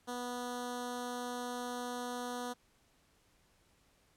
10% pulse tone with notch filter, 245.3 Hz, B3, 12 cents flat, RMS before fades -40 dBFS, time 0.07-2.54 s, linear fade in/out 20 ms, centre 2200 Hz, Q 1.3, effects pink hiss -70 dBFS RMS until 4.16 s + low-pass 12000 Hz 12 dB/octave

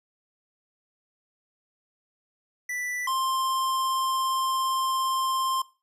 square tone pair in turn, 1975.5 / 1052.9 Hz, B6 / C6, 0 / +11 cents, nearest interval major seventh, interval 1089 cents, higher first, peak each -30 / -25 dBFS, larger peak second, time 2.69-3.07 / 3.07-5.62 s, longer second, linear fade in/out 5 ms, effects noise-tail reverb RT60 0.3 s tail -18 dB re dry + resampled to 32000 Hz

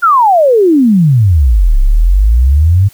sine exponential two-way sweep, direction down then up, 1444 to 32.24 to 102.8 Hz, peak -4 dBFS, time 0.02-2.89 s, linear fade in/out 20 ms, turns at 1.79 s, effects white hiss -43 dBFS RMS until 2.93 s

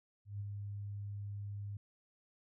sine tone with ADSR envelope, 101.6 Hz, G#2, 38 cents flat, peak -37 dBFS, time 0.25-1.77 s, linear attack 150 ms, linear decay 30 ms, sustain -3 dB, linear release 3 ms, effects none

